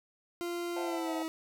40% pulse tone with pitch glide, 346.3 to 321.2 Hz, F4 to E4, -15 to -45 cents, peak -33 dBFS, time 0.41-1.28 s, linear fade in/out 0 ms, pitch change -130 cents, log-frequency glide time 0.81-1.14 s
triangle chord, F# half-diminished seventh, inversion second, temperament equal, 523.3 / 659.3 / 740 / 880 Hz, C5 / E5 / F#5 / A5, 0 / 0 / 0 / 0 cents, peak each -40 dBFS, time 0.76-1.23 s, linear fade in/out 5 ms
effects none

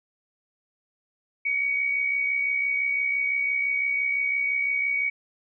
sine tone with amplitude modulation, 2252 Hz, C#7, 27 cents sharp, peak -20 dBFS, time 1.45-5.1 s, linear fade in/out 10 ms, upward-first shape sine, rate 65.9 Hz, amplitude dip 50%, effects none

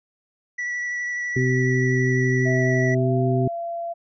triangle tone with vibrato, 1951 Hz, B6, 22 cents flat, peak -23 dBFS, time 0.58-2.95 s, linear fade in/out 10 ms, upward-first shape sine, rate 12 Hz, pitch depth 11 cents each way
harmonic tone, 127.7 Hz, C3, 42 cents flat, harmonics 1 / 2 / 3, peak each -20 / -25 / -24 dBFS, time 1.36-3.48 s, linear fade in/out 5 ms
sine tone with pitch glide, 651 to 681 Hz, E5 to F5, -22 to -44 cents, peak -26 dBFS, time 2.45-3.94 s, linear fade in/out 20 ms, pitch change +78 cents, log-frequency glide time 2.92-3.17 s
effects resampled to 16000 Hz

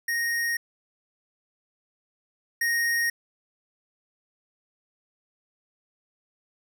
square tone pair in turn, 1864.7 / 1864.7 Hz, A#6 / A#6, 0 / 0 cents, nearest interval unison, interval 0 cents, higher neither, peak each -25 / -23 dBFS, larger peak second, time 0.08-0.57 / 2.61-3.1 s, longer neither, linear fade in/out 5 ms, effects none

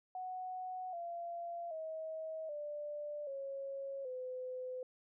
sine tone with pitch steps, 740 / 686.5 / 636.8 / 590.7 / 548 / 508.4 Hz, F#5 / F5 / D#5 / D5 / C#5 / C5, 0 / -30 / +40 / +10 / -20 / -50 cents, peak -40 dBFS, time 0.15-4.83 s, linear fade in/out 2 ms, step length 780 ms, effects none

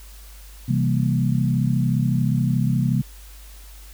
sine chord, C dominant seventh, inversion none, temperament equal, 130.81 / 164.81 / 196 / 233.1 Hz, C3 / E3 / G3 / Bb3, 0 / 0 / 0 / 0 cents, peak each -20 / -24 / -25 / -25 dBFS, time 0.68-3.02 s, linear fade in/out 10 ms, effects added 50 Hz sine -40 dBFS peak until 3.93 s + white hiss -48 dBFS RMS until 3.93 s

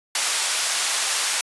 white band-pass noise, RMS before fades -23 dBFS, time 0.15-1.41 s, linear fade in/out 2 ms, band 800 to 10000 Hz, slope 12 dB/octave, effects resampled to 24000 Hz

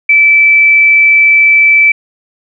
sine tone, 2317 Hz, D7, 24 cents flat, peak -3 dBFS, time 0.09-1.92 s, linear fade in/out 5 ms, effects none

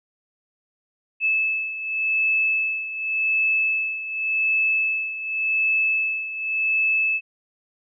sine beating tone pair, 2612 / 2612.88 Hz, E7 / E7, -17 / -16 cents, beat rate 0.88 Hz, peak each -21 / -26 dBFS, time 1.2-7.21 s, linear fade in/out 50 ms, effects none

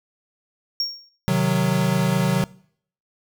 triangle tone with exponential decay, 5540 Hz, F8, 15 cents flat, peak -17 dBFS, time 0.8-1.09 s, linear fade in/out 1 ms, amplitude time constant 62 ms
square chord, C diminished, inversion none, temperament equal, 130.81 / 155.56 / 185 Hz, C3 / Eb3 / Gb3, 0 / 0 / 0 cents, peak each -24 / -24 / -21 dBFS, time 1.28-2.44 s, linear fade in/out 0 ms
effects noise-tail reverb RT60 0.6 s tail -22 dB re dry

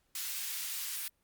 white high-pass noise, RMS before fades -38 dBFS, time 0.15-1.08 s, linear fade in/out 2 ms, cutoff 1800 Hz, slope 12 dB/octave, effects pink hiss -75 dBFS RMS until 1.23 s + Opus 48 kbps

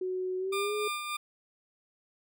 sine tone with pitch glide, 370 to 420.1 Hz, F#4 to G#4, 0 to +20 cents, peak -30 dBFS, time 0.01-0.88 s, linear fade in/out 5 ms, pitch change +220 cents, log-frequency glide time 0.38-0.74 s
20% pulse tone with tremolo, 1200 Hz, D6, 37 cents sharp, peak -26 dBFS, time 0.52-1.17 s, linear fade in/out 10 ms, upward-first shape sine, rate 3.4 Hz, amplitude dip 45%
effects none

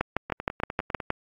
two click trains, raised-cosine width 0.5 ms, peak -17 / -9 dBFS, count 8 / 8, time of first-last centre 0.3-1.002 / 0.01-1.104 s, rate 9.97 / 6.4 Hz, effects AAC 64 kbps

